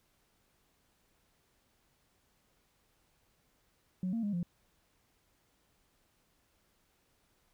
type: tone with pitch steps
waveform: sine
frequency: 184 / 229.2 / 204.9 / 174.1 Hz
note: F#3 / A#3 / G#3 / F3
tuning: -9 / -29 / -23 / -5 cents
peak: -30 dBFS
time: 4.03-4.43 s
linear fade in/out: 2 ms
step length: 100 ms
effects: tanh soft clip ceiling -28 dBFS + pink hiss -73 dBFS RMS until 7.53 s